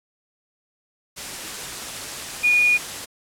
sine tone in noise, 2447 Hz, D#7, 29 cents flat, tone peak -14 dBFS, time 2.43-2.78 s, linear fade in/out 20 ms, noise white, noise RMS -32 dBFS, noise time 1.16-3.06 s, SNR +15 dB, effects low-pass 10000 Hz 12 dB/octave + AAC 64 kbps

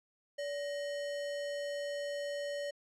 sine tone with sample-and-hold, 574 Hz, D5, 40 cents flat, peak -35 dBFS, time 0.38-2.71 s, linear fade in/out 10 ms, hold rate 2450 Hz, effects low-pass 7000 Hz 12 dB/octave

